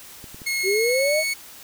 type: clicks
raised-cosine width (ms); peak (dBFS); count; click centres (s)
3; -28; 3; 0.242 / 0.345 / 0.418
type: tone with pitch glide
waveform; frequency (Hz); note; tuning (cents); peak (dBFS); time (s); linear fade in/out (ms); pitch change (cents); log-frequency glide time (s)
sawtooth; 2168 to 2211; C#7 to C#7; -39 to -5; -19; 0.46-1.34; 10; +34; 0.79-1.14
type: linear sweep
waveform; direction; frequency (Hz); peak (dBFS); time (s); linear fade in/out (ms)
sine; up; 366.1 to 644; -19; 0.63-1.24; 50
effects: white hiss -43 dBFS RMS until 1.63 s